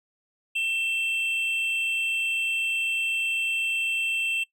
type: tone pair together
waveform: triangle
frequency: 2682 / 3186 Hz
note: E7 / G7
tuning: +29 / +27 cents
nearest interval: minor third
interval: 298 cents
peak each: -23 / -31 dBFS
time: 0.55-4.44 s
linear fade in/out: 10 ms
effects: noise-tail reverb RT60 0.1 s tail -20 dB re dry